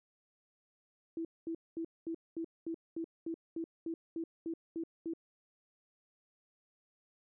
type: tone bursts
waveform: sine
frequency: 329.6 Hz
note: E4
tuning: in tune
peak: -35 dBFS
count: 14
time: 1.17-5.136 s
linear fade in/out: 2 ms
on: 79 ms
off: 220 ms
effects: none